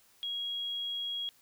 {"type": "tone", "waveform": "sine", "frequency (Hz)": 3300, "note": "G#7", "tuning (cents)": -12, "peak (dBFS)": -33, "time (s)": [0.23, 1.29], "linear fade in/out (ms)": 0, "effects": ["white hiss -64 dBFS RMS until 1.41 s"]}